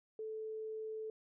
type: tone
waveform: sine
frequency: 437.3 Hz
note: A4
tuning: 11 cents flat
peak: -40 dBFS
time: 0.19-1.1 s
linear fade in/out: 2 ms
effects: none